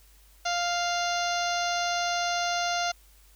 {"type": "harmonic tone", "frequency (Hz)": 698.5, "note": "F5", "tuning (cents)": 0, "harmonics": [1, 2, 3, 4, 5, 6, 7, 8, 9], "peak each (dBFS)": [-28, -32, -38, -37, -38, -37, -40, -40, -38], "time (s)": [0.45, 2.92], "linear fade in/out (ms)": 10, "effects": ["added 50 Hz sine -55 dBFS peak until 3.35 s", "white hiss -60 dBFS RMS until 3.35 s"]}